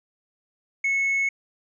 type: tone with tanh clipping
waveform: sine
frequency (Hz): 2196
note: C#7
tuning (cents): -17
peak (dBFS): -21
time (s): 0.84-1.29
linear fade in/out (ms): 5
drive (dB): 2
effects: resampled to 16000 Hz